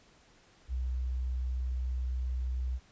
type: tone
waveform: sine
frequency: 63 Hz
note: B1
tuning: 35 cents sharp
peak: -30 dBFS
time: 0.68-2.8 s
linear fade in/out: 50 ms
effects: pink hiss -62 dBFS RMS until 2.91 s + resampled to 16000 Hz